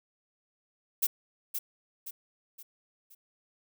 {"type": "noise with echo", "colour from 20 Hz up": "violet", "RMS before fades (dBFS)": -26, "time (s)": [1.02, 1.07], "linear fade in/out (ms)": 10, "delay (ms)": 520, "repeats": 4, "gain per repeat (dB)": -7, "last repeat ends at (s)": 3.15, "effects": []}